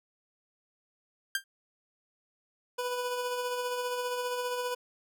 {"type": "tone with exponential decay", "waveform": "sawtooth", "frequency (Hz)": 1589, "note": "G6", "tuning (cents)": 23, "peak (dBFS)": -20, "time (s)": [1.35, 1.44], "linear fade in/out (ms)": 2, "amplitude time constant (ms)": 18}
{"type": "tone with tremolo", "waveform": "25% pulse", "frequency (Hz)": 493.9, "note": "B4", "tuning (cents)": 0, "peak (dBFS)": -26, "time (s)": [2.78, 4.75], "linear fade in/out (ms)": 10, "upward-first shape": "sine", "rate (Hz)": 15, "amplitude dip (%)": 35}
{"effects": []}